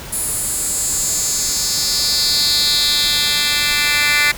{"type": "tone with high-pass filter sweep", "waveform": "10% pulse", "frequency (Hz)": 293.7, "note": "D4", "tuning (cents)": 0, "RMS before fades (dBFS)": -17, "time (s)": [0.12, 4.32], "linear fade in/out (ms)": 10, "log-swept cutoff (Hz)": [10000, 2200], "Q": 3.1, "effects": ["pink hiss -32 dBFS RMS until 4.37 s"]}